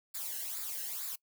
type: noise with flanger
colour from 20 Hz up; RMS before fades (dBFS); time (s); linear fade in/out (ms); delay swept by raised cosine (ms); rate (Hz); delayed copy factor
blue; -39; 0.14-1.16; 10; 0.33 to 0.87; 2.2; -0.75
effects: noise-tail reverb RT60 0.1 s tail -23 dB re dry